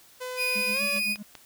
sawtooth tone with pitch glide, 505 to 570.1 Hz, B4 to C#5, +39 to +48 cents, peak -29 dBFS, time 0.2-1 s, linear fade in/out 20 ms, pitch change +209 cents, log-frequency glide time 0.72-0.82 s
35% pulse tone, 2477 Hz, D#7, 8 cents flat, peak -23 dBFS, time 0.36-1.17 s, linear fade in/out 50 ms
triangle tone with tremolo, 207.7 Hz, G#3, in tune, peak -31 dBFS, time 0.55-1.23 s, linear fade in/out 10 ms, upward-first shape sine, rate 7.7 Hz, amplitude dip 90%
click train, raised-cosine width 0.2 ms, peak -24 dBFS, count 4, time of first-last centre 0.77-1.353 s, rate 5.15 Hz
effects white hiss -55 dBFS RMS until 1.45 s

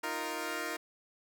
10% pulse chord, Eb suspended second, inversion none, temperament equal, 311.1 / 349.2 / 466.2 Hz, Eb4 / F4 / Bb4, 0 / 0 / 0 cents, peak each -31 dBFS, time 0.03-0.77 s, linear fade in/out 10 ms, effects none

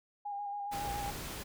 sine tone with vibrato, 813 Hz, G#5, 37 cents flat, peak -36 dBFS, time 0.25-1.11 s, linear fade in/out 10 ms, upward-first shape square, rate 7.2 Hz, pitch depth 19 cents each way
pink noise, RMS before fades -42 dBFS, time 0.71-1.44 s, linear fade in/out 20 ms
sawtooth tone, 59.1 Hz, A#1, 24 cents sharp, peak -37 dBFS, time 0.85-1.11 s, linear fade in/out 5 ms
effects none

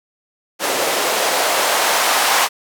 blue noise with band-pass filter sweep, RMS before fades -17 dBFS, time 0.59-2.49 s, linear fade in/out 50 ms, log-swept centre 470 to 850 Hz, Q 1.5, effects none

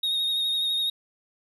triangle tone with vibrato, 3729 Hz, A#7, in tune, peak -22 dBFS, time 0.03-0.9 s, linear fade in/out 5 ms, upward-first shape sine, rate 12 Hz, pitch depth 25 cents each way, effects none

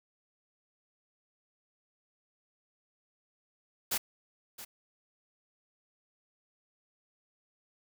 white noise with echo, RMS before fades -31 dBFS, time 3.91-3.98 s, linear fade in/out 10 ms, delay 670 ms, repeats 1, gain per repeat -14 dB, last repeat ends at 4.65 s, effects none

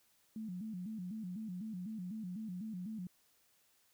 sine tone with vibrato, 198.9 Hz, G3, 25 cents sharp, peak -40 dBFS, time 0.36-3.07 s, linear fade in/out 2 ms, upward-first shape square, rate 4 Hz, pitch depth 170 cents each way, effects white hiss -72 dBFS RMS until 3.93 s

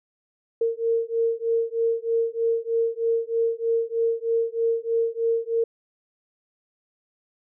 sine beating tone pair, 457.4 / 460.6 Hz, A#4 / A#4, -33 / -21 cents, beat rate 3.2 Hz, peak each -24 dBFS, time 0.61-5.64 s, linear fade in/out 5 ms, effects none

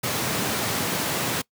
pink high-pass noise, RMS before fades -26 dBFS, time 0.03-1.42 s, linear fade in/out 10 ms, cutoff 110 Hz, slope 24 dB/octave, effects noise-tail reverb RT60 0.1 s tail -22 dB re dry

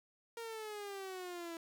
sawtooth exponential sweep, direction down, 467 to 329.6 Hz, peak -39 dBFS, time 0.37-1.57 s, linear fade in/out 2 ms, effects 11-bit

